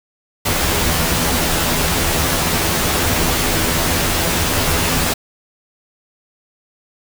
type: noise with comb filter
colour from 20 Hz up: pink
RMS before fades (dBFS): -17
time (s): 0.45-5.14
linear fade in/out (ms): 10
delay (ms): 12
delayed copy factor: +0.65
effects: none

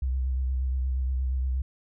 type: tone with vibrato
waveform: sine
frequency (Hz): 64.6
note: C2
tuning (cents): -21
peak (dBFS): -24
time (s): 0.02-1.62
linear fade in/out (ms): 5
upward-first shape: sine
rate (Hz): 8.5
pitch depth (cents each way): 39
effects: none

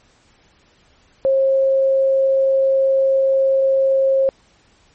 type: tone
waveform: sine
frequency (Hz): 537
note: C5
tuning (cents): +45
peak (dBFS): -12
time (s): 1.25-4.29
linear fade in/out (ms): 0
effects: pink hiss -55 dBFS RMS until 4.94 s + MP3 32 kbps

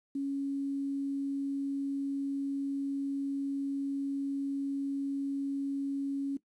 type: tone with quantisation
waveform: sine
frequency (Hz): 277.2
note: C#4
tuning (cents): 0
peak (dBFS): -30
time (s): 0.15-6.37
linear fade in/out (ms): 5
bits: 10
effects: noise-tail reverb RT60 0.1 s tail -17 dB re dry + resampled to 24000 Hz

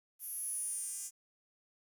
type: tone with high-pass filter sweep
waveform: 10% pulse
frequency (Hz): 404.1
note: G#4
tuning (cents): -47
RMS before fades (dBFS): -40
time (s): 0.19-1.11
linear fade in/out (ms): 50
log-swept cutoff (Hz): 12000 to 7800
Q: 9.7
effects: 11-bit

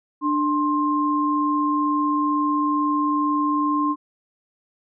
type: tone pair together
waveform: sine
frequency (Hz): 296.3 / 1056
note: D4 / C6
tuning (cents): +15 / +16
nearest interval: octave + minor seventh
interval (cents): 2201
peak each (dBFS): -21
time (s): 0.21-3.96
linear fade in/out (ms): 50
effects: none

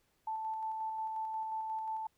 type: tone with tremolo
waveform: sine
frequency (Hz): 880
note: A5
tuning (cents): 0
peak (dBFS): -34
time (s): 0.27-2.07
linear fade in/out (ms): 5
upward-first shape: square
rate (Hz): 5.6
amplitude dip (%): 25
effects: pink hiss -75 dBFS RMS until 2.17 s

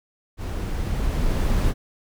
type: noise with level ramp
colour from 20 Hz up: brown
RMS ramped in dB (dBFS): -28 to -19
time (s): 0.37-1.74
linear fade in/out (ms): 50
effects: none

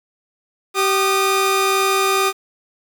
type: tone pair together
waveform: sawtooth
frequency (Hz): 386.2 / 1220.8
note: G4 / D#6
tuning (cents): -26 / -33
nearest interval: octave + minor sixth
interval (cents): 1993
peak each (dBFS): -14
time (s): 0.74-2.33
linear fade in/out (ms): 50
effects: 7-bit

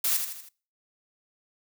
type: noise with echo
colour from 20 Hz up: blue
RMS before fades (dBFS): -25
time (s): 0.04-0.17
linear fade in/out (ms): 5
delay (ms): 80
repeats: 4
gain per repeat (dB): -6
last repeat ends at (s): 0.49
effects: noise-tail reverb RT60 0.4 s tail -23 dB re dry

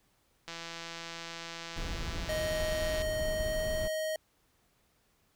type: click train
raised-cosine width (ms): 0.2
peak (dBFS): -24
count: 425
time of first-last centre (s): 0.48-3.019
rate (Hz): 167
type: noise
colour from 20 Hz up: brown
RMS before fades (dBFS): -37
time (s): 1.76-3.88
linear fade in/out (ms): 10
type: tone with pitch glide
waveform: square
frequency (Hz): 624 to 628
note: D#5 to D#5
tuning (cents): +5 to +16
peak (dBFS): -32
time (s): 2.29-4.16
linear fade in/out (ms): 2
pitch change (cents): +11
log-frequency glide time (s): 3.2-3.95
effects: pink hiss -71 dBFS RMS until 5.35 s

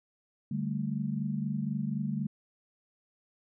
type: chord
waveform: sine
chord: D suspended fourth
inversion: none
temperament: equal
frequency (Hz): 146.83 / 196 / 220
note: D3 / G3 / A3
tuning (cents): 0 / 0 / 0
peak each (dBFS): -34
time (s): 0.51-2.27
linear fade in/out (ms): 5
effects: none

